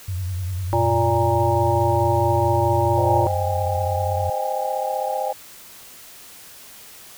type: tone with vibrato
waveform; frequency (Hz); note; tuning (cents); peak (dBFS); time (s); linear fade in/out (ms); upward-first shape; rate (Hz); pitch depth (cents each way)
sine; 91.8; F#2; -13; -23; 0.08-4.3; 5; sine; 10; 92
type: harmonic tone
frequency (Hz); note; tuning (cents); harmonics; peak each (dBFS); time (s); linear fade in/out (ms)
116.5; A#2; -1; 1 / 3 / 5 / 7 / 8; -23 / -23 / -23 / -23 / -23; 0.73-3.27; 0
type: chord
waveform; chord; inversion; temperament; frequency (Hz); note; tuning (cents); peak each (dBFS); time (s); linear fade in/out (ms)
sine; Ab major seventh; first; equal with one note detuned; 523.3 / 622.3 / 784 / 819.6; C5 / Eb5 / G5 / Ab5; 0 / 0 / 0 / -23; -27 / -28 / -27 / -26; 2.97-5.33; 10
effects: white hiss -43 dBFS RMS until 7.17 s